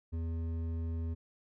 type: tone with hard clipping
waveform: sine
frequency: 82.41 Hz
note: E2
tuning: in tune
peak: -35 dBFS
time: 0.12-1.15 s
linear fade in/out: 20 ms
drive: 9 dB
effects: none